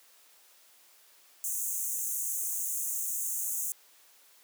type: high-pass noise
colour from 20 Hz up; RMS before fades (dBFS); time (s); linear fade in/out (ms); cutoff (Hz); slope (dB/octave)
pink; -33; 1.44-3.72; 0; 6300; 96
effects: white hiss -60 dBFS RMS until 4.43 s + high-pass 400 Hz 12 dB/octave